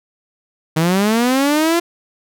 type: linear sweep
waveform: sawtooth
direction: up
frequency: 154.3 to 346.7 Hz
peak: -9 dBFS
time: 0.76-1.8 s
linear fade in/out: 10 ms
effects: none